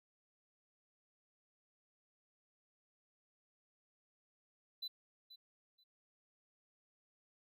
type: tone with echo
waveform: triangle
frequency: 4000 Hz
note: B7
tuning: 21 cents sharp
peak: -39 dBFS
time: 4.82-4.88 s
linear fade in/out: 10 ms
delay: 480 ms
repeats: 2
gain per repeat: -14 dB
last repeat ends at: 5.84 s
effects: none